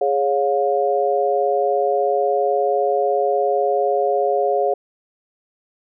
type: chord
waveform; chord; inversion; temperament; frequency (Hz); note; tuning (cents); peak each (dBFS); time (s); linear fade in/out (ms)
sine; Db major; second; equal with one note detuned; 415.3 / 554.4 / 710.7; Ab4 / Db5 / F5; 0 / 0 / +30; -20; 0.01-4.74; 5
effects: none